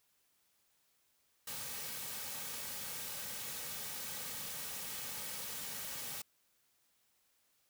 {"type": "noise with comb filter", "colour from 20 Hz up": "white", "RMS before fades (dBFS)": -43, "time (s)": [1.47, 6.22], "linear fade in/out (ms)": 5, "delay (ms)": 2.9, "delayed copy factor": -0.55, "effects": ["white hiss -75 dBFS RMS until 7.69 s"]}